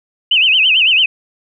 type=tone with vibrato; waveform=sine; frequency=2794 Hz; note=F7; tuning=in tune; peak=-8 dBFS; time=0.31-1.06 s; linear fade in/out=5 ms; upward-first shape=sine; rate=9 Hz; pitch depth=190 cents each way; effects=none